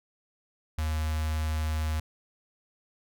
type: tone with notch filter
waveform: square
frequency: 77.8 Hz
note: D#2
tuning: in tune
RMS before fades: -29 dBFS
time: 0.78-2 s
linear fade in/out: 5 ms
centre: 340 Hz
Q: 0.59
effects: none